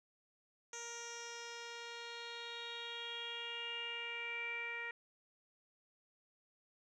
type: tone with low-pass filter sweep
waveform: 10% pulse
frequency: 469.3 Hz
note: A#4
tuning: 12 cents sharp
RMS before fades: -45 dBFS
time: 0.73-4.91 s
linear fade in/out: 2 ms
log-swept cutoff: 6300 to 2100 Hz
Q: 7
effects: none